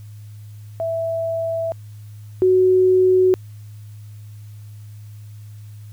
sine tone pair in turn, 659.3 / 371 Hz, E5 / F#4, 0 / +5 cents, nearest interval minor seventh, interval 995 cents, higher first, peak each -20 / -11 dBFS, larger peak second, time 0.8-1.72 / 2.42-3.34 s, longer neither, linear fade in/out 0 ms, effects added 105 Hz sine -35 dBFS peak until 5.92 s + white hiss -56 dBFS RMS until 5.92 s

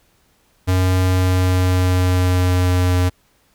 square tone with pitch glide, 92.3 to 90.3 Hz, F#2 to F#2, -4 to -42 cents, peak -14 dBFS, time 0.67-3.1 s, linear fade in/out 20 ms, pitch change -38 cents, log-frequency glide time 1.08-2.87 s, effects pink hiss -59 dBFS RMS until 3.54 s

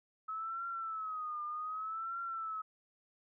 sine tone with vibrato, 1285 Hz, E6, 45 cents flat, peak -37 dBFS, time 0.28-2.62 s, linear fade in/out 10 ms, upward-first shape triangle, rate 0.65 Hz, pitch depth 120 cents each way, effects none

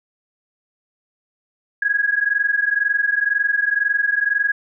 sine tone pair together, 1645 / 1667 Hz, G#6 / G#6, -17 / +6 cents, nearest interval unison, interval 23 cents, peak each -19 dBFS, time 1.82-4.52 s, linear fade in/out 5 ms, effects none

